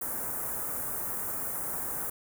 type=band-stop noise; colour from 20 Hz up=white; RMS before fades=-34 dBFS; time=0.01-2.1 s; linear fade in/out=5 ms; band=1500 to 9100 Hz; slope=24 dB/octave; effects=none